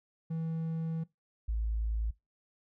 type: tone pair in turn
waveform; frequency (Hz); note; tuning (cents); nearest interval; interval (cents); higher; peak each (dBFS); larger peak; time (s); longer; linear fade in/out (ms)
triangle / sine; 162.5 / 54.89; E3 / A1; -24 / -3; octave + perfect fifth; 1879; first; -30 / -29; second; 0.3-1.04 / 1.48-2.11; first; 10
effects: noise-tail reverb RT60 0.2 s tail -21 dB re dry